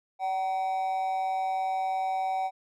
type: tone with amplitude modulation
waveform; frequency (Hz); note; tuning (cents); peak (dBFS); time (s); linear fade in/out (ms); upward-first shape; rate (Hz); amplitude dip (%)
triangle; 760; F#5; +46; -22; 0.19-2.51; 50; sine; 183; 55
effects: none